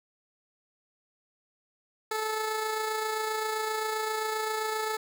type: tone with amplitude modulation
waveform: 15% pulse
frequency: 435.2 Hz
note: A4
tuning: 19 cents flat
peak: -21 dBFS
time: 2.11-4.97 s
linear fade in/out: 5 ms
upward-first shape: sine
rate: 27.6 Hz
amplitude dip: 35%
effects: none